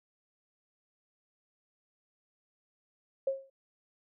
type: tone with exponential decay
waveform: sine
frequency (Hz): 540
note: C#5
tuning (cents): -45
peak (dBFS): -24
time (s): 3.27-3.5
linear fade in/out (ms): 5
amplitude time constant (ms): 50
effects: none